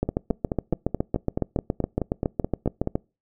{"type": "two click trains", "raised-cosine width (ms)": 2, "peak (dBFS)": [-9, -11], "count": [22, 14], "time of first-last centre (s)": [[0.03, 2.955], [0.09, 2.874]], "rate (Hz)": [7.18, 4.67], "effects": ["noise-tail reverb RT60 0.3 s tail -26 dB re dry"]}